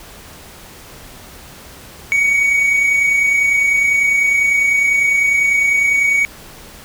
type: tone pair together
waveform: triangle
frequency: 2217 / 2247 Hz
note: C#7 / C#7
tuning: 0 / +23 cents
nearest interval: unison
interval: 23 cents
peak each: -22 / -10 dBFS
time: 2.12-6.25 s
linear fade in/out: 0 ms
effects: pink hiss -38 dBFS RMS until 6.84 s